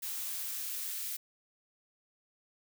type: noise with high-pass filter sweep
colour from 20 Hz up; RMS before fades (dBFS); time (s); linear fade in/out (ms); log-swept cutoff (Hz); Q
blue; -38; 0.02-1.17; 10; 740 to 1700; 0.81
effects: none